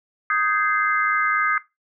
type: chord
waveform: sine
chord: Ab major seventh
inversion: second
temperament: just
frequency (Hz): 1245.9 / 1557.4 / 1661.2 / 2077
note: Eb6 / G6 / Ab6 / C7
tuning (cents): +2 / -12 / 0 / -13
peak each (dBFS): -21 / -25 / -26 / -26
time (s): 0.3-1.58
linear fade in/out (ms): 2
effects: noise-tail reverb RT60 0.2 s tail -17 dB re dry